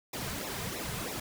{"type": "noise with flanger", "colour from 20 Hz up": "pink", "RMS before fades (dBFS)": -37, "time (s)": [0.13, 1.2], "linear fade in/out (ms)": 5, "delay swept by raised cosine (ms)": [0.64, 3.64], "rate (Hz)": 3.1, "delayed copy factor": -1, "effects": []}